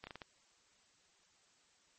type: slowing click train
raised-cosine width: 0.3 ms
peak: -30 dBFS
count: 5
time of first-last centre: 0.04-0.218 s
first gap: 30 ms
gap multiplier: 1.27
effects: white hiss -70 dBFS RMS until 1.98 s + MP3 32 kbps